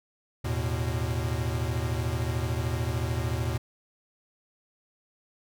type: chord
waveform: square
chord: E suspended fourth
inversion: none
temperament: equal with one note detuned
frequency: 80.43 / 110 / 123.47 Hz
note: E2 / A2 / B2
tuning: -42 / 0 / 0 cents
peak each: -32 dBFS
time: 0.44-3.58 s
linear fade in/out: 10 ms
effects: none